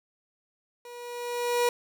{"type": "tone with level ramp", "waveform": "30% pulse", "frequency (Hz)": 482.7, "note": "B4", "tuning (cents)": -40, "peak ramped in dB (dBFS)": [-40, -18], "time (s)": [0.85, 1.69], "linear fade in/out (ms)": 2, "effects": []}